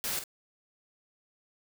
white noise with echo, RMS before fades -33 dBFS, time 0.04-0.19 s, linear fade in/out 0 ms, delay 48 ms, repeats 1, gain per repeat -9 dB, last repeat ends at 0.238 s, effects none

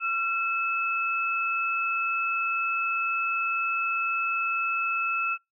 sine tone pair together, 1361 / 2605 Hz, F6 / E7, -45 / -21 cents, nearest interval major seventh, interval 1124 cents, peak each -27 dBFS, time 0-5.38 s, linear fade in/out 50 ms, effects noise-tail reverb RT60 0.2 s tail -26 dB re dry

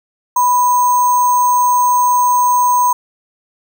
sine tone with sample-and-hold, 987.8 Hz, B5, in tune, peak -9 dBFS, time 0.36-2.93 s, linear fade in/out 5 ms, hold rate 7350 Hz, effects none

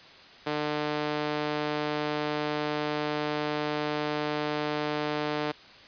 sawtooth tone with high-pass filter, 150 Hz, D3, 37 cents sharp, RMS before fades -30 dBFS, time 0.46-5.52 s, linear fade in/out 10 ms, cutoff 370 Hz, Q 0.96, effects white hiss -50 dBFS RMS until 5.87 s + resampled to 11025 Hz

